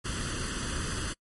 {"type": "noise with comb filter", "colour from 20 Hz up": "pink", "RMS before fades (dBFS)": -33, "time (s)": [0.04, 1.14], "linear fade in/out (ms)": 20, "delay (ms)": 0.65, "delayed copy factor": 0.75, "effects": ["noise-tail reverb RT60 0.1 s tail -26 dB re dry", "MP3 48 kbps"]}